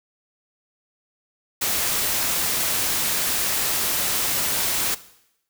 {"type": "noise", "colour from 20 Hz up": "white", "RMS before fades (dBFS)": -23, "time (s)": [1.61, 4.95], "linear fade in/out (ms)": 10, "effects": ["noise-tail reverb RT60 0.8 s tail -17 dB re dry"]}